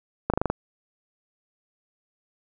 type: slowing click train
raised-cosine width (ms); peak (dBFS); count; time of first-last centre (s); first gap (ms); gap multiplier
1; -8; 6; 0.3-0.5; 37; 1.04
effects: none